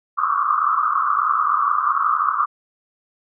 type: band-pass noise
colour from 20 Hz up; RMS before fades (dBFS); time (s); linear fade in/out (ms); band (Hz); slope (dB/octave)
white; -19; 0.17-2.46; 20; 1100 to 1300; 96
effects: none